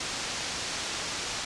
white low-pass noise, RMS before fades -34 dBFS, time 0-1.45 s, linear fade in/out 5 ms, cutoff 6800 Hz, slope 24 dB/octave, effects resampled to 24000 Hz

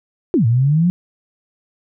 sine exponential two-way sweep, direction down then up, 392 to 110.4 to 183.1 Hz, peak -11 dBFS, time 0.34-0.9 s, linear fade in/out 0 ms, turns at 0.46 s, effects none

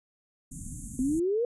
pink band-stop noise, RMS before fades -39 dBFS, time 0.51-1.2 s, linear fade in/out 10 ms, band 290 to 6600 Hz, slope 96 dB/octave
sine exponential sweep, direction up, 247.8 to 493.9 Hz, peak -24 dBFS, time 0.99-1.45 s, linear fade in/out 2 ms
effects resampled to 24000 Hz

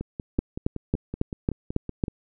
two click trains, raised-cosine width 3 ms, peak -9 / -18 dBFS, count 7 / 12, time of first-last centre 0.39-2.038 / 0.01-2.082 s, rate 3.64 / 5.31 Hz, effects none

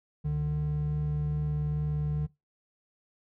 triangle tone pair together, 70.41 / 149.6 Hz, C#2 / D3, +28 / +32 cents, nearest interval octave + minor second, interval 1304 cents, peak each -33 / -25 dBFS, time 0.24-2.27 s, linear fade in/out 20 ms, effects noise-tail reverb RT60 0.2 s tail -20 dB re dry + tanh soft clip ceiling -18 dBFS

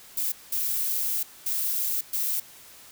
violet noise bursts at uneven times, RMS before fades -27 dBFS, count 4, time 0.17-0.32 / 0.52-1.23 / 1.46-2.01 / 2.13-2.4 s, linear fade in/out 5 ms, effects white hiss -49 dBFS RMS until 2.91 s

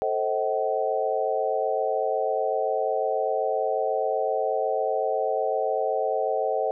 sine chord, A diminished seventh, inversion none, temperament just, 440 / 528 / 633.6 / 760.3 Hz, A4 / C5 / Eb5 / Gb5, 0 / +16 / +31 / +47 cents, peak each -28 dBFS, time 0.02-6.71 s, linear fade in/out 0 ms, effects none

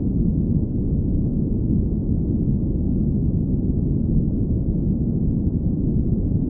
white low-pass noise, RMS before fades -20 dBFS, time 0-6.49 s, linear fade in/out 2 ms, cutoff 250 Hz, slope 24 dB/octave, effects none

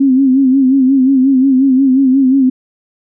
sine tone with vibrato, 265.4 Hz, C4, 25 cents sharp, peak -6 dBFS, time 0-2.5 s, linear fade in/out 10 ms, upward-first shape sine, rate 5.6 Hz, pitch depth 71 cents each way, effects none

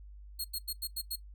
15% pulse tone bursts, 4283 Hz, C8, 40 cents sharp, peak -27 dBFS, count 6, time 0.39-1.16 s, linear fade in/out 10 ms, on 55 ms, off 88 ms, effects noise-tail reverb RT60 0.1 s tail -17 dB re dry + added 50 Hz sine -47 dBFS peak until 1.34 s

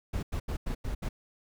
brown noise bursts at uneven times, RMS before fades -32 dBFS, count 6, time 0.13-0.23 / 0.32-0.4 / 0.48-0.57 / 0.66-0.75 / 0.84-0.95 / 1.02-1.09 s, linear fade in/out 10 ms, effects none

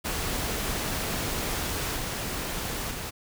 pink noise with level steps, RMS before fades -30 / -32 / -35 dBFS, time 0.04-3.11 s, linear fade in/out 20 ms, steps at 1.96 / 2.91 s, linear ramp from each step 2 ms, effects none

